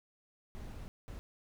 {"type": "noise bursts at uneven times", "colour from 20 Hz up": "brown", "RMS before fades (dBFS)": -45, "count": 2, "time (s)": [[0.55, 0.88], [1.08, 1.19]], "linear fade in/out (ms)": 0, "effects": []}